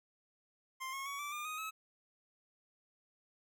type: tone with pitch steps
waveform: 25% pulse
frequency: 1051 / 1087.4 / 1125.1 / 1164.1 / 1204.5 / 1246.3 / 1289.5 Hz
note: C6 / C#6 / C#6 / D6 / D6 / D#6 / E6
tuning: +7 / -34 / +25 / -16 / +43 / +2 / -39 cents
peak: -36 dBFS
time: 0.8-1.71 s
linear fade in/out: 20 ms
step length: 130 ms
effects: none